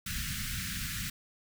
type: band-stop noise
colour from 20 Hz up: pink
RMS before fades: -36 dBFS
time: 0.06-1.1 s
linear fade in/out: 5 ms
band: 230 to 1400 Hz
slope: 48 dB/octave
effects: none